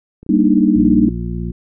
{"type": "click train", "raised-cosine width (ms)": 3, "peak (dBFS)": -24, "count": 14, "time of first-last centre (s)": [0.23, 0.678], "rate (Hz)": 29}
{"type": "chord", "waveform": "sine", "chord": "Eb major seventh", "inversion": "first", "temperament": "equal", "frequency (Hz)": [196, 233.1, 293.7, 311.1], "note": ["G3", "Bb3", "D4", "Eb4"], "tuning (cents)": [0, 0, 0, 0], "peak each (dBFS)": -15, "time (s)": [0.29, 1.09], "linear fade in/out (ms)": 5}
{"type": "harmonic tone", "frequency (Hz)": 58.5, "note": "A#1", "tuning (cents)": 7, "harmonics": [1, 2, 3, 4, 6], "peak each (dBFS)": [-24, -27, -24, -29, -32], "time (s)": [0.75, 1.52], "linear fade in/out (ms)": 10}
{"effects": []}